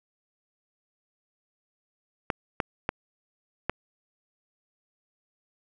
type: clicks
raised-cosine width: 0.5 ms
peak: -10 dBFS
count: 4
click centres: 2.302 / 2.602 / 2.891 / 3.696 s
effects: none